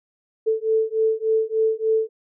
sine beating tone pair, 440 / 443.4 Hz, A4 / A4, 0 / +13 cents, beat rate 3.4 Hz, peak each -21 dBFS, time 0.46-2.09 s, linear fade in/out 20 ms, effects none

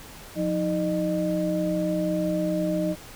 sine tone cluster, 177.9 / 315.2 / 609 Hz, F3 / D#4 / D#5, +32 / +23 / -37 cents, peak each -27 dBFS, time 0.35-2.96 s, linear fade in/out 50 ms, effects pink hiss -44 dBFS RMS until 3.15 s

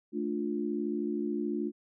sine chord, D minor, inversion second, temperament just, 220.2 / 293.7 / 352.4 Hz, A3 / D4 / F4, +2 / 0 / +16 cents, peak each -34 dBFS, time 0.12-1.72 s, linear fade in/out 50 ms, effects none

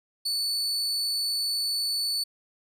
40% pulse tone with amplitude modulation, 4472 Hz, C#8, 14 cents sharp, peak -23 dBFS, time 0.25-2.24 s, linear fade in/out 10 ms, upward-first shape sine, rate 291 Hz, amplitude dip 25%, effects resampled to 32000 Hz

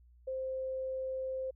sine tone, 523.3 Hz, C5, in tune, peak -34 dBFS, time 0.27-1.51 s, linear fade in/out 10 ms, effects added 60 Hz sine -58 dBFS peak until 1.55 s

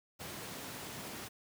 pink high-pass noise, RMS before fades -45 dBFS, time 0.19-1.29 s, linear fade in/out 20 ms, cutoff 120 Hz, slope 12 dB/octave, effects none

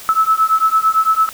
sine beating tone pair, 1300 / 1308.9 Hz, E6 / E6, -24 / -13 cents, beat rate 8.9 Hz, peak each -14 dBFS, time 0.09-1.29 s, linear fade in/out 0 ms, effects white hiss -35 dBFS RMS until 1.33 s

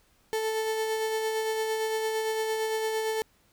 35% pulse tone with tremolo, 439.8 Hz, A4, 1 cent flat, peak -24 dBFS, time 0.33-3.22 s, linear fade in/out 0 ms, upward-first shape sine, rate 8.8 Hz, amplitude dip 30%, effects pink hiss -65 dBFS RMS until 3.52 s

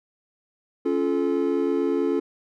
triangle chord, Db augmented, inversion none, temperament just, 277.2 / 346.5 / 433.1 Hz, Db4 / F4 / A4, 0 / -14 / -27 cents, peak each -23 dBFS, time 0.85-2.2 s, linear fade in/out 10 ms, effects none

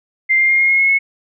sine tone with pitch steps, 2093 / 2109 / 2125 / 2141 / 2157 / 2173 / 2189 Hz, C7 / C7 / C7 / C7 / C#7 / C#7 / C#7, 0 / +13 / +26 / +39 / -48 / -35 / -22 cents, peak -10 dBFS, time 0.29-0.99 s, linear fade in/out 20 ms, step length 100 ms, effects none

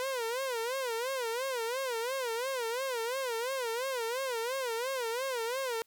sawtooth tone with vibrato, 493.9 Hz, B4, in tune, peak -28 dBFS, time 0-5.82 s, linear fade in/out 0 ms, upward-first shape sine, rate 2.9 Hz, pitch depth 160 cents each way, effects white hiss -70 dBFS RMS until 5.86 s

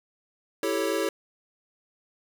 square chord, A dominant seventh, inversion second, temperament equal, 329.6 / 392 / 440 / 554.4 Hz, E4 / G4 / A4 / C#5, 0 / 0 / 0 / 0 cents, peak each -31 dBFS, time 0.63-1.09 s, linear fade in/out 2 ms, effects 8-bit

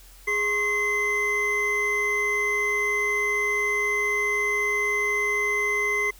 triangle tone cluster, 414.5 / 1075 / 2058 Hz, G#4 / C6 / C7, -3 / +47 / -29 cents, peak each -28 / -30 / -21 dBFS, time 0.27-6.11 s, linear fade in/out 10 ms, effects added 43 Hz sine -48 dBFS peak until 6.19 s + white hiss -52 dBFS RMS until 6.19 s

